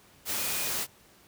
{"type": "tone in noise", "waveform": "sine", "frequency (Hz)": 2476, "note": "D#7", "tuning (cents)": -9, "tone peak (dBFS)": -41, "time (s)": [0.36, 0.72], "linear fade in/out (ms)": 50, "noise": "white", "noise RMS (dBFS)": -31, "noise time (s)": [0.25, 0.87], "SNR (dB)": -13, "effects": ["pink hiss -58 dBFS RMS until 1.27 s", "high-pass 60 Hz 12 dB/octave"]}